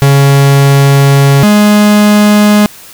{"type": "tone pair in turn", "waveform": "45% pulse", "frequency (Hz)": [139.2, 208.6], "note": ["C#3", "G#3"], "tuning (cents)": [8, 8], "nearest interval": "perfect fifth", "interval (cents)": 700, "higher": "second", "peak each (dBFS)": -3, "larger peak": "neither", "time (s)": [[0.02, 1.43], [1.43, 2.66]], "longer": "first", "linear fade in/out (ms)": 0, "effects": ["white hiss -33 dBFS RMS until 2.93 s"]}